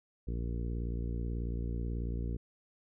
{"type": "harmonic tone", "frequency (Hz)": 58.3, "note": "A#1", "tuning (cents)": 1, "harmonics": [1, 2, 3, 4, 5, 6, 7, 8], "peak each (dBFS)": [-34, -40, -44, -46, -48, -50, -51, -52], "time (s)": [0.27, 2.37], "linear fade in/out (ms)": 10, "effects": []}